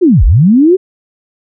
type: linear two-way sweep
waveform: sine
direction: down then up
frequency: 390 to 34.69 to 390 Hz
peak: -3 dBFS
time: 0.01-0.77 s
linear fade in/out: 20 ms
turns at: 0.24 s
effects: none

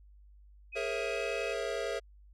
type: tone with pitch glide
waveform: sine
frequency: 2523 to 2548 Hz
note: D#7 to D#7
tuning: +23 to +41 cents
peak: -39 dBFS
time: 0.72-1.54 s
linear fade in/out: 20 ms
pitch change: +18 cents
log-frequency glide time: 1.12-1.19 s
type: chord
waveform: square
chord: A# half-diminished seventh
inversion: third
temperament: equal with one note detuned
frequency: 415.3 / 466.2 / 543.9 / 659.3 Hz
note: G#4 / A#4 / C#5 / E5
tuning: 0 / 0 / -33 / 0 cents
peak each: -39 dBFS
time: 0.75-2 s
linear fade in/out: 20 ms
effects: added 50 Hz sine -54 dBFS peak until 2.33 s + low-pass 7000 Hz 12 dB/octave

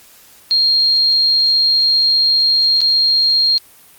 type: tone with dropouts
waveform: sine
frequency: 4225 Hz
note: C8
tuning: 16 cents sharp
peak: -10 dBFS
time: 0.51-3.58 s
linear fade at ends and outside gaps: 0 ms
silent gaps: 2.806-2.815 s
effects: white hiss -45 dBFS RMS until 3.98 s + Opus 48 kbps

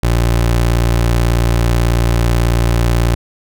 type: tone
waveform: 25% pulse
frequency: 58.27 Hz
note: A#1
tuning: in tune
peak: -7 dBFS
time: 0.03-3.15 s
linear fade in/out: 5 ms
effects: none

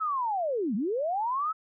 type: linear two-way sweep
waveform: sine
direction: down then up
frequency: 1318.5 to 185.6 to 1318.5 Hz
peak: -26 dBFS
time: 0-1.53 s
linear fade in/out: 20 ms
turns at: 0.75 s
effects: none

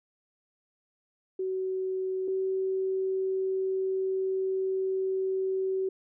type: tone pair in turn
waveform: sine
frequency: 376.3 / 380.2 Hz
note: F#4 / F#4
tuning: +29 / +47 cents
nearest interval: unison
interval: 18 cents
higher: second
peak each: -28 / -26 dBFS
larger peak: second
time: 1.39-2.28 / 2.28-5.89 s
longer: second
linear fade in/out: 5 ms
effects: none

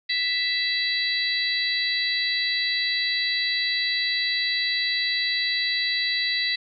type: harmonic tone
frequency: 660 Hz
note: E5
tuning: 2 cents sharp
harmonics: 3 / 4 / 5 / 6 / 7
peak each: -26 / -34 / -37 / -25 / -31 dBFS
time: 0.09-6.56 s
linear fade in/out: 10 ms
effects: none

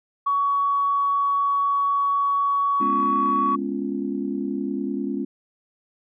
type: tone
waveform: sine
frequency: 1124 Hz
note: C#6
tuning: 24 cents sharp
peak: -18 dBFS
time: 0.26-3.56 s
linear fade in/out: 10 ms
type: chord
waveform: sine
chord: C# dominant seventh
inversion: second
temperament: equal with one note detuned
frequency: 207.7 / 246.9 / 277.2 / 346.8 Hz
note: G#3 / B3 / C#4 / E#4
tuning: 0 / 0 / 0 / -12 cents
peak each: -29 / -31 / -27 / -31 dBFS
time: 2.8-5.25 s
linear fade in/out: 10 ms
effects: tanh soft clip ceiling -10 dBFS

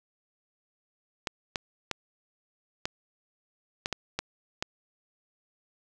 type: clicks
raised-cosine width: 0.2 ms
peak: -12 dBFS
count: 8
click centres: 1.272 / 1.558 / 1.913 / 2.855 / 3.859 / 3.927 / 4.19 / 4.625 s
effects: none

